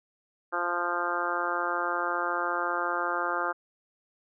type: harmonic tone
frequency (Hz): 174.61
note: F3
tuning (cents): 0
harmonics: 2 / 3 / 4 / 5 / 6 / 7 / 8 / 9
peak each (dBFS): -37 / -36 / -36 / -35 / -36 / -32 / -33 / -36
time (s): 0.52-3.53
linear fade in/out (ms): 20
effects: none